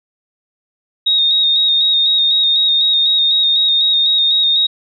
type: tone with vibrato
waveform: sine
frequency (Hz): 3730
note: A#7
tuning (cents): 0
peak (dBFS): -10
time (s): 1.06-4.67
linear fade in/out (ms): 10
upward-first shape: square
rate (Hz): 4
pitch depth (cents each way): 26
effects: none